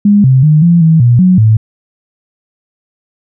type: tone with pitch steps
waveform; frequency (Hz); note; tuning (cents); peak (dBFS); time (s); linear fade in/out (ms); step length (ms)
sine; 204.5 / 131.1 / 152.9 / 171.2 / 161.3 / 120.5 / 183.7 / 109.7; G#3 / C3 / D#3 / F3 / E3 / B2 / F#3 / A2; -26 / +4 / -30 / -34 / -37 / -42 / -12 / -5; -3; 0.05-1.57; 5; 190
effects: none